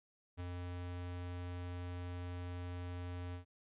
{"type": "tone with ADSR envelope", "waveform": "square", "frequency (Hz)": 88.8, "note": "F2", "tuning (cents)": 29, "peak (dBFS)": -40, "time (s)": [0.37, 3.45], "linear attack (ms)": 33, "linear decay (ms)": 8, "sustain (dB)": -2, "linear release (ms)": 110, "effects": ["resampled to 8000 Hz"]}